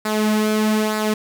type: tone with flanger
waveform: sawtooth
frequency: 214.7 Hz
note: A3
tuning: 42 cents flat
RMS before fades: -19 dBFS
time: 0.05-1.14 s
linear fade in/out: 5 ms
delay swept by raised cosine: 0.32 to 3.62 ms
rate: 1.1 Hz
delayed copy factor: -0.55
effects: 8-bit